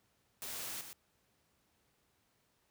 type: noise with echo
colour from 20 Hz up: white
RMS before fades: -43 dBFS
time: 0.42-0.81 s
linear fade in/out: 0 ms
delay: 120 ms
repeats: 1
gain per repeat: -7 dB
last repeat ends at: 0.93 s
effects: pink hiss -75 dBFS RMS until 2.7 s + high-pass 60 Hz 12 dB/octave